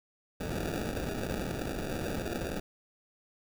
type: noise with sample-and-hold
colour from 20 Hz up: white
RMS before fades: -35 dBFS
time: 0.4-2.6 s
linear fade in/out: 5 ms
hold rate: 1050 Hz
effects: none